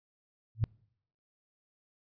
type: tone with exponential growth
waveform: sine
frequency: 111.7 Hz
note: A2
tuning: 27 cents sharp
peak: -20 dBFS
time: 0.55-0.64 s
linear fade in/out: 0 ms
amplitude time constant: 18 ms
effects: noise-tail reverb RT60 0.7 s tail -26 dB re dry + resampled to 11025 Hz